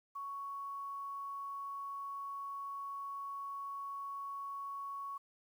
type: tone with quantisation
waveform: sine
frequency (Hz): 1113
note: C#6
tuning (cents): +7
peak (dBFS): -40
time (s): 0.15-5.18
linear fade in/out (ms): 10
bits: 11
effects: none